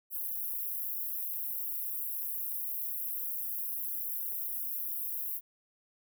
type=high-pass noise; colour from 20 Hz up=pink; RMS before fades=-36 dBFS; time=0.1-5.41 s; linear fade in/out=50 ms; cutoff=12000 Hz; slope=48 dB/octave; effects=none